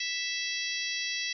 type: harmonic tone with a mistuned harmonic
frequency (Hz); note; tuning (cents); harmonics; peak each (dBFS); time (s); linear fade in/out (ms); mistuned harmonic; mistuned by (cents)
659.3; E5; 0; 3 / 4 / 5 / 6 / 7 / 8 / 9; -36 / -37 / -38 / -39 / -39 / -40 / -41; 0-1.33; 5; 9; -34
effects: none